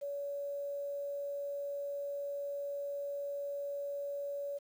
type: tone with quantisation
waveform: sine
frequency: 567 Hz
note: C#5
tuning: 39 cents sharp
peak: -36 dBFS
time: 0.01-4.59 s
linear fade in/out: 20 ms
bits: 10
effects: none